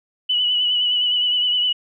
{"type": "tone with vibrato", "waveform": "sine", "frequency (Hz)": 2960, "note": "F#7", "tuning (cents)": 0, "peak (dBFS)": -16, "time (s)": [0.29, 1.73], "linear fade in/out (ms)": 10, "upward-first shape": "triangle", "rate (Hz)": 9.7, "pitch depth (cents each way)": 42, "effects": []}